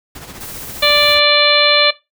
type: noise with tremolo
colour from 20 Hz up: pink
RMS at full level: -31 dBFS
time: 0.15-1.2 s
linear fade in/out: 5 ms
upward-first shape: triangle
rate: 15 Hz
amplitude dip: 60%
type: noise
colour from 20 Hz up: blue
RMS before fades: -31 dBFS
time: 0.4-1.15 s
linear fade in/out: 10 ms
type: harmonic tone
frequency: 587.3 Hz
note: D5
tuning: in tune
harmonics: 1 / 2 / 3 / 4 / 5 / 6 / 7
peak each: -15 / -19 / -21 / -17 / -20 / -15 / -16 dBFS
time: 0.82-1.91 s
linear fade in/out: 10 ms
effects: noise-tail reverb RT60 0.2 s tail -17 dB re dry